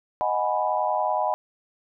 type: chord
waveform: sine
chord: G# minor seventh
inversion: second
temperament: equal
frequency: 622.3 / 740 / 830.6 / 987.8 Hz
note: D#5 / F#5 / G#5 / B5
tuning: 0 / 0 / 0 / 0 cents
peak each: -27 dBFS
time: 0.21-1.34 s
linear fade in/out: 0 ms
effects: none